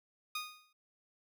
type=tone with exponential decay; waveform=15% pulse; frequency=1236 Hz; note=D#6; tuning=12 cents flat; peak=-28 dBFS; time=0.35-0.73 s; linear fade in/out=5 ms; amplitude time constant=82 ms; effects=none